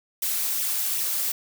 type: noise with flanger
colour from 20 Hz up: blue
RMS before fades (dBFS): -26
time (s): 0.22-1.32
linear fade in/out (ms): 5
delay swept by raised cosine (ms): 0.32 to 5.22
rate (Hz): 2.6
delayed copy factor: +0.65
effects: none